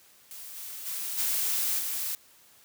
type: noise with level steps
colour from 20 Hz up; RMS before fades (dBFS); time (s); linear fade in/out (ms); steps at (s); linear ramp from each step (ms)
blue; -43 / -40 / -34 / -28 / -32; 0.31-2.15; 0; 0.55 / 0.85 / 1.17 / 1.78; 20
effects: white hiss -58 dBFS RMS until 2.64 s + high-pass 60 Hz 12 dB/octave